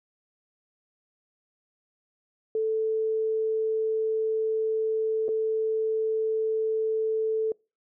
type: tone with dropouts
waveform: sine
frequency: 440 Hz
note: A4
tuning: in tune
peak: -23 dBFS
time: 2.55-7.52 s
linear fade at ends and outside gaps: 2 ms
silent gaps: 5.283-5.289 s
effects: noise-tail reverb RT60 0.3 s tail -26 dB re dry